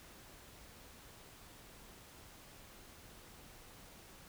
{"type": "silence", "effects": ["pink hiss -57 dBFS RMS until 4.28 s"]}